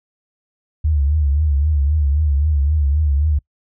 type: tone with vibrato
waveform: sine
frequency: 73.42 Hz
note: D2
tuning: in tune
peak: -13 dBFS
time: 0.84-3.39 s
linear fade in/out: 10 ms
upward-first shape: triangle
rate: 3.8 Hz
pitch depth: 130 cents each way
effects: noise-tail reverb RT60 0.1 s tail -25 dB re dry